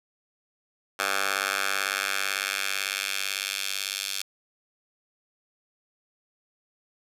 10% pulse tone with high-pass filter sweep, 98 Hz, G2, in tune, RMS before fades -29 dBFS, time 0.99-4.22 s, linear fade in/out 5 ms, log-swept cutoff 1100 to 3600 Hz, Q 1.2, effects resampled to 32000 Hz + 8-bit

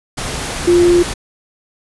sine tone in noise, 349.2 Hz, F4, in tune, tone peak -7 dBFS, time 0.67-1.03 s, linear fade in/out 10 ms, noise pink, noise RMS -22 dBFS, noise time 0.17-1.14 s, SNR +12 dB, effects resampled to 24000 Hz

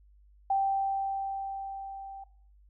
sine tone with level ramp, 782 Hz, G5, 4 cents flat, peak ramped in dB -23 to -41 dBFS, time 0.5-2.24 s, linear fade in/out 5 ms, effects noise-tail reverb RT60 0.5 s tail -18 dB re dry + added 50 Hz sine -56 dBFS peak until 2.69 s

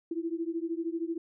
sine beating tone pair, 327 / 340 Hz, E4 / F4, -14 / -46 cents, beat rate 13 Hz, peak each -33 / -34 dBFS, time 0.11-1.18 s, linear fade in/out 5 ms, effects none

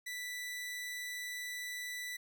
sawtooth tone, 1975.5 Hz, B6, in tune, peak -36 dBFS, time 0.06-2.17 s, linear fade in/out 10 ms, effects none

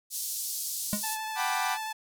white band-pass noise, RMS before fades -34 dBFS, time 0.1-1.18 s, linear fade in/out 50 ms, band 4500 to 14000 Hz, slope 24 dB/octave
square tone with exponential decay, 207.7 Hz, G#3, in tune, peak -24 dBFS, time 0.93-1.05 s, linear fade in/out 0 ms, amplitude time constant 26 ms
sawtooth tone with vibrato, 873 Hz, A5, 14 cents flat, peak -29 dBFS, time 1.03-1.93 s, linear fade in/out 10 ms, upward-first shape triangle, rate 12 Hz, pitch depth 19 cents each way
30% pulse chord, G major seventh, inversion third, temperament equal with one note detuned, 740 / 784 / 987.8 / 1180.8 Hz, F#5 / G5 / B5 / D6, 0 / 0 / 0 / +9 cents, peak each -31 dBFS, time 1.35-1.78 s, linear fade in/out 50 ms
effects none

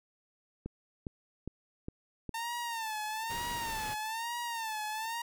click train, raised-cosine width 3 ms, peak -25 dBFS, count 5, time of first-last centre 0.66-2.293 s, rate 2.45 Hz
sawtooth tone with vibrato, 902 Hz, A5, 43 cents sharp, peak -31 dBFS, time 2.34-5.22 s, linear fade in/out 5 ms, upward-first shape sine, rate 1.1 Hz, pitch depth 100 cents each way
pink noise, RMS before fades -43 dBFS, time 3.29-3.95 s, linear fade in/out 20 ms
effects none

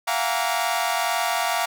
sawtooth tone cluster, 680 / 722 / 811 / 934 / 1151 Hz, F5 / F#5 / G#5 / A#5 / D6, -46 / -43 / -41 / +3 / -35 cents, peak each -23 / -23 / -28 / -24 / -26 dBFS, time 0.07-1.66 s, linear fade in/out 10 ms, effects none

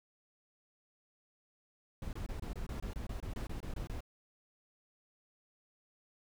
brown noise bursts, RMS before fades -40 dBFS, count 15, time 2.02-4.006 s, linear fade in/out 2 ms, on 110 ms, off 24 ms, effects none

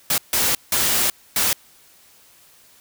white noise bursts at uneven times, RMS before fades -19 dBFS, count 4, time 0.1-0.18 / 0.33-0.55 / 0.72-1.1 / 1.36-1.53 s, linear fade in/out 2 ms, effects white hiss -52 dBFS RMS until 2.8 s

